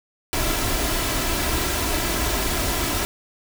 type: noise with comb filter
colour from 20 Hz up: pink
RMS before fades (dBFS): -23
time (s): 0.33-3.05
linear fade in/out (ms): 0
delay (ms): 3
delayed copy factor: +0.5
effects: none